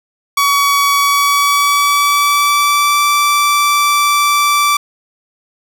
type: tone with pitch glide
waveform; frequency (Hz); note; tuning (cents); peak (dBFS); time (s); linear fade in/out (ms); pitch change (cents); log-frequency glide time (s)
sawtooth; 1131 to 1164.8; C#6 to D6; +34 to -15; -6; 0.37-4.77; 5; +51; 0.96-3.01
effects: none